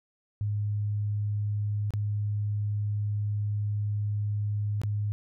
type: tone with dropouts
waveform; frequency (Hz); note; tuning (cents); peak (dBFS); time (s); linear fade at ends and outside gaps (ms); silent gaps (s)
sine; 103.9; G#2; +1; -26; 0.41-5.12; 0; 1.906-1.937 / 4.816-4.835
effects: none